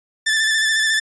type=tone with vibrato; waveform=sawtooth; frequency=1760 Hz; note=A6; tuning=in tune; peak=-12 dBFS; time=0.26-1 s; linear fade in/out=10 ms; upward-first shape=square; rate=14 Hz; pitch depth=24 cents each way; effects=resampled to 22050 Hz